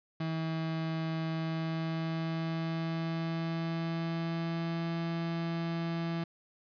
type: tone with pitch glide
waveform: 35% pulse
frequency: 161.4 to 167 Hz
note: E3 to E3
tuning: -36 to +23 cents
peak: -30 dBFS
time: 0.2-6.24 s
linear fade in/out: 5 ms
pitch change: +59 cents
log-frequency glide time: 1.27-4.94 s
effects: resampled to 11025 Hz + 11-bit